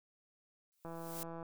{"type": "noise with exponential growth", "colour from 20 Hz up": "blue", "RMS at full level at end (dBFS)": -42, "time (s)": [0.72, 1.23], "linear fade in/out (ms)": 0, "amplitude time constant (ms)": 110}
{"type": "click train", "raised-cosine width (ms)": 1, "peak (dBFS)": -33, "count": 97, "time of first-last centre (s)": [0.85, 1.428], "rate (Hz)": 166}
{"effects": []}